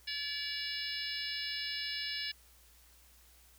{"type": "harmonic tone with a mistuned harmonic", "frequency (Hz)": 574, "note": "D5", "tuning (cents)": -40, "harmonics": [3, 4, 5, 6, 7, 8, 9], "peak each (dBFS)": [-43, -44, -43, -46, -43, -48, -41], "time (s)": [0.07, 2.32], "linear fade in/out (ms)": 10, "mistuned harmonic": 8, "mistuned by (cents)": -30, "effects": ["added 60 Hz sine -63 dBFS peak until 3.58 s", "white hiss -63 dBFS RMS until 3.58 s"]}